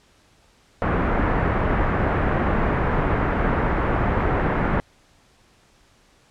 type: low-pass noise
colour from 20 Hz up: pink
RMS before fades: -21 dBFS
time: 0.82-4.8 s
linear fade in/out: 0 ms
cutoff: 1800 Hz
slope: 24 dB/octave
effects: pink hiss -57 dBFS RMS until 6.3 s + low-pass 8000 Hz 12 dB/octave